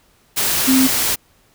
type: tone in noise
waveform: sine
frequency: 262 Hz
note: C4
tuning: 2 cents sharp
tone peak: -11 dBFS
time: 0.67-0.88 s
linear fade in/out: 20 ms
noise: white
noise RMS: -18 dBFS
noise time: 0.36-1.16 s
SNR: +4 dB
effects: pink hiss -56 dBFS RMS until 1.54 s